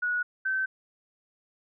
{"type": "tone pair in turn", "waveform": "sine", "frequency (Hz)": [1461, 1540.7], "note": ["F#6", "G6"], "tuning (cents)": [-22, -30], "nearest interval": "minor second", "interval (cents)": 92, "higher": "second", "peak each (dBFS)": -25, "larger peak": "neither", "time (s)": [[0.02, 0.23], [0.45, 0.66]], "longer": "neither", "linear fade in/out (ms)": 10, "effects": []}